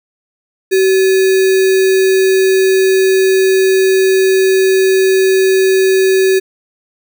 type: tone with sample-and-hold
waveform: sine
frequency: 380 Hz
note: F#4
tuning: 46 cents sharp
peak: -7 dBFS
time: 0.71-6.4 s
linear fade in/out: 20 ms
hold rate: 2100 Hz
effects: none